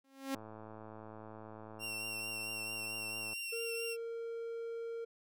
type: tone with exponential growth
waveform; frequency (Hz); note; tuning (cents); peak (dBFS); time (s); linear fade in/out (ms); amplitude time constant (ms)
sawtooth; 270; C#4; -45; -29; 0.04-0.35; 5; 67
type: click train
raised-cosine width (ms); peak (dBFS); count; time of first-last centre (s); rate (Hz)
1; -36; 326; 0.35-3.332; 109
type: tone with vibrato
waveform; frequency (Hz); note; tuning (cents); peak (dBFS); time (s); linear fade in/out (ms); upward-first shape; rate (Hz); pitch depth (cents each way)
sawtooth; 2739; F7; -34; -36; 1.79-3.97; 50; triangle; 4.5; 26
type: tone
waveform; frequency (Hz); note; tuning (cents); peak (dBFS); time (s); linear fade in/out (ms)
triangle; 461.4; A#4; -18; -37; 3.52-5.05; 10
effects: none